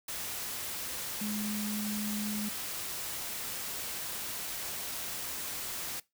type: tone in noise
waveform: sine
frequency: 210 Hz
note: G#3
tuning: 19 cents sharp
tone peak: -33 dBFS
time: 1.21-2.49 s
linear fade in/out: 5 ms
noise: white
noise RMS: -38 dBFS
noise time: 0.08-6 s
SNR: +2 dB
effects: noise-tail reverb RT60 0.2 s tail -21 dB re dry